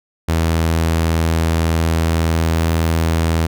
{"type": "tone", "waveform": "sawtooth", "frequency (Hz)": 81.8, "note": "E2", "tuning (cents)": -13, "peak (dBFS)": -10, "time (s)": [0.28, 3.47], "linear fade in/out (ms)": 10, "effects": []}